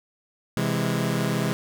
sawtooth chord, C augmented, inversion none, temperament equal with one note detuned, 130.81 / 164.81 / 206 Hz, C3 / E3 / G#3, 0 / 0 / -14 cents, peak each -23 dBFS, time 0.57-1.53 s, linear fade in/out 0 ms, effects none

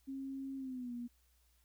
sine tone with pitch glide, 270 to 240.5 Hz, C#4 to B3, -45 to -46 cents, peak -40 dBFS, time 0.07-1.08 s, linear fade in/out 20 ms, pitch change -201 cents, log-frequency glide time 0.57-0.93 s, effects added 60 Hz sine -70 dBFS peak until 1.64 s + white hiss -75 dBFS RMS until 1.64 s

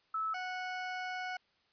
sine / 20% pulse tone pair in turn, 1305 / 736.6 Hz, E6 / F#5, -18 / -8 cents, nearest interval minor seventh, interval 990 cents, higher first, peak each -32 / -32 dBFS, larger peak neither, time 0.14-0.34 / 0.34-1.37 s, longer second, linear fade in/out 5 ms, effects white hiss -72 dBFS RMS until 1.72 s + resampled to 11025 Hz

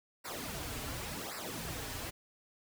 pink noise with flanger, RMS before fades -41 dBFS, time 0.24-2.11 s, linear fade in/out 20 ms, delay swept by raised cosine 0.3 to 5.8 ms, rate 0.9 Hz, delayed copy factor -1, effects none

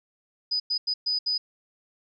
sine tone bursts at uneven times, 4978 Hz, D#8, in tune, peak -23 dBFS, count 5, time 0.51-0.6 / 0.7-0.78 / 0.87-0.94 / 1.06-1.19 / 1.26-1.38 s, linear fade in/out 10 ms, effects none

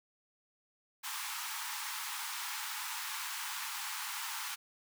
pink high-pass noise, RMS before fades -40 dBFS, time 1.03-4.56 s, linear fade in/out 20 ms, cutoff 830 Hz, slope 96 dB/octave, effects none

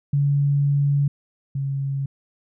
sine tone pair in turn, 142.1 / 137.66 Hz, C#3 / C#3, +43 / -12 cents, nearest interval minor second, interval 55 cents, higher first, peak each -16 / -22 dBFS, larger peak first, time 0.13-1.08 / 1.55-2.06 s, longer first, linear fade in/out 5 ms, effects none

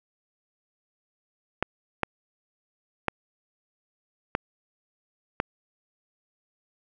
clicks, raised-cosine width 0.5 ms, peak -8 dBFS, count 5, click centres 1.626 / 2.033 / 3.083 / 4.351 / 5.401 s, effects none

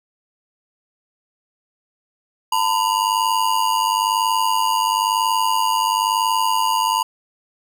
square ring-modulated tone, 954 Hz, A#5, 40 cents sharp, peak -14 dBFS, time 2.52-7.03 s, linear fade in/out 5 ms, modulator 50.5 Hz, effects none

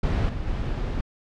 brown noise with level steps, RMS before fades -22 / -30 / -27 dBFS, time 0.03-1.01 s, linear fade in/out 5 ms, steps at 0.29 / 0.47 s, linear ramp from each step 2 ms, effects low-pass 4000 Hz 12 dB/octave

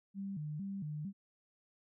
sine tone with vibrato, 172.1 Hz, F3, 25 cents flat, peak -38 dBFS, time 0.14-1.13 s, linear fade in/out 50 ms, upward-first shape square, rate 2.2 Hz, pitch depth 230 cents each way, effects none

